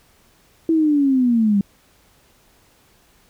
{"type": "linear sweep", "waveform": "sine", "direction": "down", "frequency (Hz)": [330.1, 194.8], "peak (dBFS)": -13, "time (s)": [0.69, 1.61], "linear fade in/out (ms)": 2, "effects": ["pink hiss -56 dBFS RMS until 3.29 s"]}